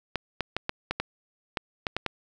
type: clicks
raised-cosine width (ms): 0.3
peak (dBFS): -11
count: 10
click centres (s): 0.157 / 0.407 / 0.566 / 0.694 / 0.91 / 1 / 1.572 / 1.868 / 1.966 / 2.063
effects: none